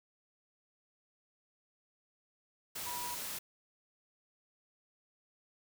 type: tone in noise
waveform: sine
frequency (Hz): 972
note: B5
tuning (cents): -28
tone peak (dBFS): -41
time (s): 2.86-3.15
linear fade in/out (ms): 10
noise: white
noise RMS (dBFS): -41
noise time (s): 2.75-3.39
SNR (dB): -3
effects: none